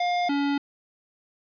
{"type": "tone pair in turn", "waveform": "square", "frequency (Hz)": [708, 283.3], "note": ["F5", "C#4"], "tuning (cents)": [23, 38], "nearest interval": "octave + major third", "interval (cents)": 1585, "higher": "first", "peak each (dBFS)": -23, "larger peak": "neither", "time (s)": [[0, 0.29], [0.29, 0.58]], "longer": "neither", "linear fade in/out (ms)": 5, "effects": ["resampled to 11025 Hz", "9-bit"]}